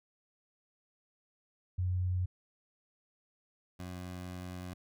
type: tone pair in turn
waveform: sine / 20% pulse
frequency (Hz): 91 / 90.48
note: F#2 / F#2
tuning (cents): -28 / -38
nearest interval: unison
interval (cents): 10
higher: first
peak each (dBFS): -29 / -36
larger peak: first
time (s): 1.78-2.26 / 3.79-4.74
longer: second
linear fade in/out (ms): 10
effects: none